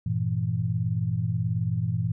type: chord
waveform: sine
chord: E diminished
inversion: first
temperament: equal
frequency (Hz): 98 / 116.54 / 164.81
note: G2 / Bb2 / E3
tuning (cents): 0 / 0 / 0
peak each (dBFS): -30 / -26 / -29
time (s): 0.06-2.12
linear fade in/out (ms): 5
effects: none